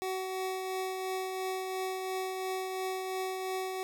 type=tone with tremolo; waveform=25% pulse; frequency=376 Hz; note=F#4; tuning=28 cents sharp; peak=-28 dBFS; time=0.02-3.83 s; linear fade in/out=0 ms; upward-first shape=triangle; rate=2.9 Hz; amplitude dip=35%; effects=none